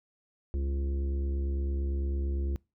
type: harmonic tone with a mistuned harmonic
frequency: 68.9 Hz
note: C#2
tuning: 10 cents flat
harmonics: 1 / 3 / 4 / 5 / 6 / 7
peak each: -28 / -44 / -51 / -41 / -54 / -56 dBFS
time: 0.54-2.56 s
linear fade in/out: 0 ms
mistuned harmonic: 7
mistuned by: +87 cents
effects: noise-tail reverb RT60 0.3 s tail -25 dB re dry